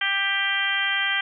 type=harmonic tone; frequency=394.4 Hz; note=G4; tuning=11 cents sharp; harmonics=2 / 3 / 4 / 5 / 6 / 7 / 8; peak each=-35 / -34 / -26 / -26 / -30 / -34 / -27 dBFS; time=0.01-1.21 s; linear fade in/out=5 ms; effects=none